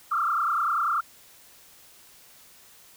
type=tone with frequency modulation; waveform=sine; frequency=1277 Hz; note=D#6; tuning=45 cents sharp; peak=-22 dBFS; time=0.11-1.01 s; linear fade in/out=10 ms; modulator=30.2 Hz; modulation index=4; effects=white hiss -53 dBFS RMS until 2.96 s